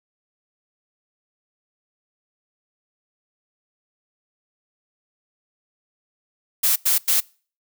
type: noise bursts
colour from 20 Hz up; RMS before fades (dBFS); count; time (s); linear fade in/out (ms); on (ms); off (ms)
blue; -18; 3; 6.63-7.206; 10; 130; 93
effects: noise-tail reverb RT60 0.4 s tail -25 dB re dry